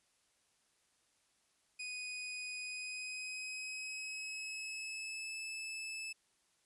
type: tone with pitch glide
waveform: sawtooth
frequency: 2487 to 2617 Hz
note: D#7 to E7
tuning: -1 to -13 cents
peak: -38 dBFS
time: 1.79-6.13 s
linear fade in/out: 10 ms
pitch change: +88 cents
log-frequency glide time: 2.6-5.37 s
effects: white hiss -75 dBFS RMS until 6.65 s + resampled to 24000 Hz